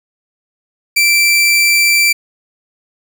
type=tone; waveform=sawtooth; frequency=2341 Hz; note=D7; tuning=6 cents flat; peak=-5 dBFS; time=0.96-2.13 s; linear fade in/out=10 ms; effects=none